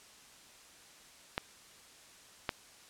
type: clicks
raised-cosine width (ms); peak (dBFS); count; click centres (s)
0.3; -15; 2; 1.379 / 2.492
effects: white hiss -57 dBFS RMS until 2.89 s + low-pass 9000 Hz 12 dB/octave